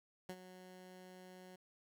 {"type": "tone with ADSR envelope", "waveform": "15% pulse", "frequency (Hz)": 183.9, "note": "F#3", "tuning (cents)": -10, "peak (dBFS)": -36, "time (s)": [0.29, 1.56], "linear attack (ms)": 3, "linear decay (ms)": 59, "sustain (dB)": -12, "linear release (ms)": 6, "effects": []}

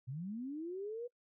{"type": "linear sweep", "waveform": "sine", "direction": "up", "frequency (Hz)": [118.5, 493.9], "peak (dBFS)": -39, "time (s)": [0.07, 1.08], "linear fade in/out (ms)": 20, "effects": ["noise-tail reverb RT60 0.1 s tail -24 dB re dry"]}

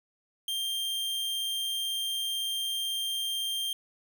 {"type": "tone", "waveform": "45% pulse", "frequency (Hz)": 3179, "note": "G7", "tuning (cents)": 24, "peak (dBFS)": -29, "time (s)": [0.48, 3.73], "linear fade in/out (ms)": 2, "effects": []}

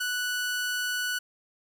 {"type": "tone", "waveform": "sawtooth", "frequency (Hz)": 1480, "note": "F#6", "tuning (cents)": 0, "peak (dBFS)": -24, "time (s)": [0, 1.19], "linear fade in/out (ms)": 10, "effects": []}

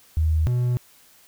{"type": "tone pair in turn", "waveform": ["sine", "triangle"], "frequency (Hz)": [79, 122.98], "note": ["D#2", "B2"], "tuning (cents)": [27, -7], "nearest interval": "minor sixth", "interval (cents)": 766, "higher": "second", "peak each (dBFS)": -17, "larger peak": "neither", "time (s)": [[0.17, 0.47], [0.47, 0.77]], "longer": "neither", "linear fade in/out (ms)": 0, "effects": ["white hiss -54 dBFS RMS until 1.27 s"]}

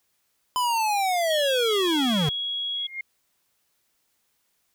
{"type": "linear sweep", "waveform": "square", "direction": "down", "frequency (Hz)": [1014, 138.59], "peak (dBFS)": -22, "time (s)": [0.56, 2.29], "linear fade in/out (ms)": 0}
{"type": "tone", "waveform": "sine", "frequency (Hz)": 3322, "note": "G#7", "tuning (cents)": 0, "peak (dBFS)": -26, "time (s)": [1.3, 2.87], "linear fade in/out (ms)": 5}
{"type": "tone with exponential growth", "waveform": "sine", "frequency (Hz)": 2129, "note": "C7", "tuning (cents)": 30, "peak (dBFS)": -26, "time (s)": [2.74, 3.01], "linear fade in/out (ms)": 5, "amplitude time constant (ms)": 57}
{"effects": ["white hiss -71 dBFS RMS until 4.74 s"]}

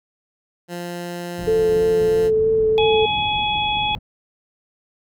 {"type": "tone", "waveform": "15% pulse", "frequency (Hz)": 174.61, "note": "F3", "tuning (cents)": 0, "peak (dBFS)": -21, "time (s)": [0.68, 2.31], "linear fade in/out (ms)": 50}
{"type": "low-pass noise", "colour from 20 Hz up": "white", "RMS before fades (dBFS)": -34, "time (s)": [1.38, 3.99], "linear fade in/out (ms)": 10, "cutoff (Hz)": 180, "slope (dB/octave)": 12}
{"type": "tone with vibrato", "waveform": "sine", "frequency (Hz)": 440, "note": "A4", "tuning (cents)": 0, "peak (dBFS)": -14, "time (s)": [1.47, 3.06], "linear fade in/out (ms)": 10, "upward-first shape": "sine", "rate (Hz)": 3.1, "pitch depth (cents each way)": 12}
{"type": "harmonic tone", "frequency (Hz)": 842, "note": "G#5", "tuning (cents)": 24, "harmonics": [1, 3, 4], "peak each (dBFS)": [-21, -25, -23], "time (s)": [2.78, 3.95], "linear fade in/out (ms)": 0}
{"effects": []}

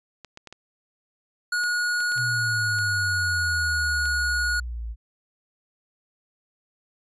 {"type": "clicks", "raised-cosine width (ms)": 0.2, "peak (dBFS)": -24, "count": 10, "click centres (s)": [0.247, 0.374, 0.473, 0.526, 1.637, 2.005, 2.12, 2.179, 2.787, 4.056]}
{"type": "tone", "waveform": "square", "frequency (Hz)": 1448, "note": "F#6", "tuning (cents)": -38, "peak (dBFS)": -23, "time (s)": [1.52, 4.6], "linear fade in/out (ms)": 5}
{"type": "exponential sweep", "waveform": "sine", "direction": "down", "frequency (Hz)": [123.47, 55], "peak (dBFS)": -29, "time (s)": [2.15, 4.96], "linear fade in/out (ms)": 50}
{"effects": ["resampled to 22050 Hz"]}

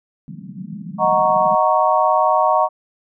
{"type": "band-pass noise", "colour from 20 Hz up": "pink", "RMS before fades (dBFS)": -32, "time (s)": [0.28, 1.55], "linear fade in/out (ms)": 0, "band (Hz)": [160, 220], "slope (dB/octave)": 48}
{"type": "chord", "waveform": "sine", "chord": "D# minor seventh", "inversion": "none", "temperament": "equal", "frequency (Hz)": [622.3, 740, 932.3, 1108.7], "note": ["D#5", "F#5", "A#5", "C#6"], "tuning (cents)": [0, 0, 0, 0], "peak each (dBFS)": -18, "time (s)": [0.98, 2.69], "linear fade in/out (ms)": 50}
{"effects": []}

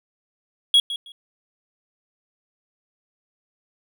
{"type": "tone with echo", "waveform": "triangle", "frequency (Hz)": 3322, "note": "G#7", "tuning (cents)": 0, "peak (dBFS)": -10, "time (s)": [0.74, 0.8], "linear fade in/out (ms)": 2, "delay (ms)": 160, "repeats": 2, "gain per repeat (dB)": -14, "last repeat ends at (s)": 1.12, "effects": []}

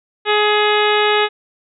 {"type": "harmonic tone with a mistuned harmonic", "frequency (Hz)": 420, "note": "G#4", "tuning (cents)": 19, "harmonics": [1, 2, 3, 4, 5, 6, 7, 8, 9], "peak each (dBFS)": [-16, -19, -21, -22, -23, -24, -24, -25, -26], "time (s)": [0.25, 1.29], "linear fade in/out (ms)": 50, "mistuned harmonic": 8, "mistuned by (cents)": 18, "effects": []}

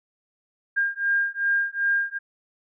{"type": "beating tone pair", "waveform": "sine", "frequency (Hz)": [1607, 1609.6], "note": ["G6", "G6"], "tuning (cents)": [43, 45], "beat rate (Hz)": 2.6, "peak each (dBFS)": -24, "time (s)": [0.76, 2.19], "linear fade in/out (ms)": 20, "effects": []}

